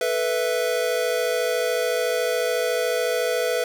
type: chord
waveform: square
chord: A suspended second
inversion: none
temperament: equal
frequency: 440 / 493.9 / 659.3 Hz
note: A4 / B4 / E5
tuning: 0 / 0 / 0 cents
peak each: -29 / -24 / -27 dBFS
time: 0.01-3.64 s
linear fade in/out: 2 ms
effects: none